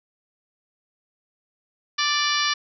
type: harmonic tone with a mistuned harmonic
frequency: 587.3 Hz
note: D5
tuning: in tune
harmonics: 2 / 3 / 4 / 5 / 6 / 7 / 8 / 9 / 10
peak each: -26 / -27 / -29 / -29 / -29 / -30 / -29 / -33 / -32 dBFS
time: 1.98-2.54 s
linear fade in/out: 10 ms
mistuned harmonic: 10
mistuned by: -47 cents
effects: none